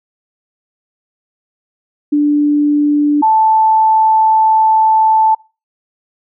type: tone pair in turn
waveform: sine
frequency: 293.7 / 878.1 Hz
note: D4 / A5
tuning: 0 / -4 cents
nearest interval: octave + perfect fifth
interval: 1896 cents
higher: second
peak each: -8 / -7 dBFS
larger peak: second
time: 2.12-3.22 / 3.22-5.35 s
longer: second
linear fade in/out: 10 ms
effects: noise-tail reverb RT60 0.3 s tail -23 dB re dry